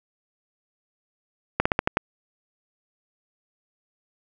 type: slowing click train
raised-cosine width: 0.5 ms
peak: -4 dBFS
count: 6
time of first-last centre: 1.6-1.971 s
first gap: 55 ms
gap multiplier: 1.15
effects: none